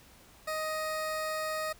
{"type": "tone", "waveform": "20% pulse", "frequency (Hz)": 625, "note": "D#5", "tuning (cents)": 8, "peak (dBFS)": -27, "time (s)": [0.47, 1.73], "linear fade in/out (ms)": 10, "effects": ["pink hiss -57 dBFS RMS until 1.79 s"]}